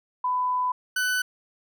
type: tone pair in turn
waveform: sine / 40% pulse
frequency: 1000 / 1498.3 Hz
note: B5 / F#6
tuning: +21 / +21 cents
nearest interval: perfect fifth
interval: 700 cents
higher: second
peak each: -22 dBFS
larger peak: neither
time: 0.24-0.72 / 0.96-1.22 s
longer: first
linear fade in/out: 5 ms
effects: none